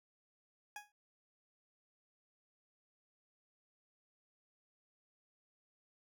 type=tone with exponential decay; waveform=20% pulse; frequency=830.6 Hz; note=G#5; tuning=in tune; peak=-37 dBFS; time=0.76-0.92 s; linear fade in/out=2 ms; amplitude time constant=33 ms; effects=none